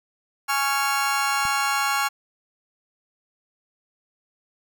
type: chord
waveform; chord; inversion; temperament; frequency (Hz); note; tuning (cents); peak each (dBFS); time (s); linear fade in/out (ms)
30% pulse; Db major; second; just; 831.5 / 1108.7 / 1385.9; Ab5 / Db6 / F6; +2 / 0 / -14; -23; 0.48-2.09; 20
type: click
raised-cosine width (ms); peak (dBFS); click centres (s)
5; -26; 1.453
effects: none